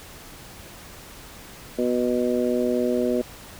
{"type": "harmonic tone", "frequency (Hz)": 123, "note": "B2", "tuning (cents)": -7, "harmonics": [2, 3, 4, 5], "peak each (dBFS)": [-24, -25, -26, -28], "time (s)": [1.78, 3.22], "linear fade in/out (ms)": 10, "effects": ["pink hiss -43 dBFS RMS until 3.59 s"]}